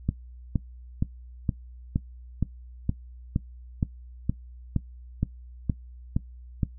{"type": "click train", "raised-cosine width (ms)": 5, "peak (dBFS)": -11, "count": 15, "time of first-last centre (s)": [0.09, 6.632], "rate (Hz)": 2.14, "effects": ["noise-tail reverb RT60 0.1 s tail -17 dB re dry", "added 61 Hz sine -42 dBFS peak until 6.78 s"]}